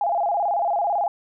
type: tone with vibrato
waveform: sine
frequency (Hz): 750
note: F#5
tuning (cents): +23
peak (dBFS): -19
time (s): 0.01-1.08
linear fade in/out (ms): 2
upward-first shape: square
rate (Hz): 18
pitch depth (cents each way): 150
effects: none